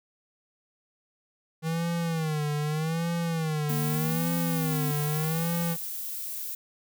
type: tone with vibrato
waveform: square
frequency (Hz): 158.7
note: D#3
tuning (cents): +35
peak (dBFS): -27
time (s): 1.62-5.77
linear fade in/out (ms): 50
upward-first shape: sine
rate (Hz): 0.82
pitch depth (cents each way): 120
type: noise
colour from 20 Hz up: violet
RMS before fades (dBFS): -35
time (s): 3.69-6.55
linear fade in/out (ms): 5
type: tone with pitch glide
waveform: sine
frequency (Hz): 233.7 to 257.8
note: A#3 to C4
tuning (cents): +5 to -26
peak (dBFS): -32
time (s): 3.7-4.91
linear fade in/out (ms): 0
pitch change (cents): +169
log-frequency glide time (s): 4.12-4.3
effects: none